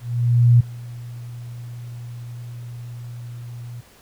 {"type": "tone with ADSR envelope", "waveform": "sine", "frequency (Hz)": 119.9, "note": "A#2", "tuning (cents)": 49, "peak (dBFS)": -8, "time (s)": [0, 3.81], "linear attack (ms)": 600, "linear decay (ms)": 10, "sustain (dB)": -23, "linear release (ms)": 9, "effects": ["pink hiss -51 dBFS RMS until 4.01 s"]}